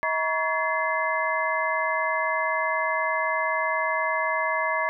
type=tone cluster; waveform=sine; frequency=638 / 954 / 1123 / 1710 / 2067 Hz; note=D#5 / A#5 / C#6 / A6 / C7; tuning=+43 / +40 / +22 / -50 / -22 cents; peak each=-29 dBFS; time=0.03-4.89 s; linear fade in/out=0 ms; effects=none